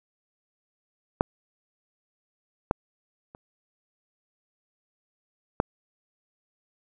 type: clicks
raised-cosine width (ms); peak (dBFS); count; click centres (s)
1; -6 / -7 / -30 / -7; 4; 1.209 / 2.711 / 3.349 / 5.601
effects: none